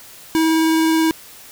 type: tone with vibrato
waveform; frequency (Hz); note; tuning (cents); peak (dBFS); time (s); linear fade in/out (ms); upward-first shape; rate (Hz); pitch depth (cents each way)
square; 321.6; E4; -43; -14; 0.35-1.11; 0; sine; 19; 8
effects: white hiss -41 dBFS RMS until 1.51 s